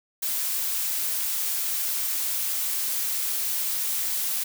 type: noise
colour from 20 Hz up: blue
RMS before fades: -27 dBFS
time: 0.22-4.44 s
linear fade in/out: 10 ms
effects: none